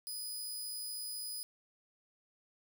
15% pulse tone, 4978 Hz, D#8, in tune, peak -33 dBFS, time 0.07-1.43 s, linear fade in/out 0 ms, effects 12-bit

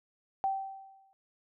sine tone with exponential decay, 776 Hz, G5, 18 cents flat, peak -25 dBFS, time 0.44-1.13 s, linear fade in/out 0 ms, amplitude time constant 150 ms, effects none

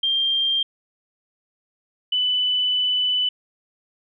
sine tone pair in turn, 3184 / 2992 Hz, G7 / F#7, +26 / +19 cents, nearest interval minor second, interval 107 cents, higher first, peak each -18 dBFS, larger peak neither, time 0.03-0.63 / 2.12-3.29 s, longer second, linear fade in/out 5 ms, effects none

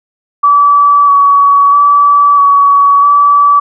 sine tone with vibrato, 1141 Hz, C#6, 50 cents sharp, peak -3 dBFS, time 0.43-3.6 s, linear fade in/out 10 ms, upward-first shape square, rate 0.77 Hz, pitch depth 16 cents each way, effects none

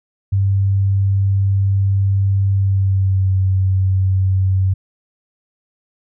sine tone with pitch glide, 98 to 94.88 Hz, G2 to F#2, 0 to +44 cents, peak -12 dBFS, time 0.32-4.74 s, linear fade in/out 10 ms, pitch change -56 cents, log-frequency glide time 2.53-3.33 s, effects none

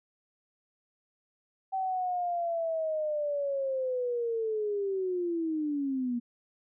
sine linear sweep, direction down, 770 to 235.3 Hz, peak -28 dBFS, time 1.72-6.2 s, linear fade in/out 20 ms, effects none

